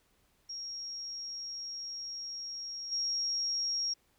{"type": "tone with level steps", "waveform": "sine", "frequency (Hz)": 5588, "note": "F8", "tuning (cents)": 0, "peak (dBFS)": [-38, -30], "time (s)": [0.49, 3.94], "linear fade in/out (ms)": 10, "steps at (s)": 2.91, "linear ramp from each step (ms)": 20, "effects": ["pink hiss -71 dBFS RMS until 4.18 s"]}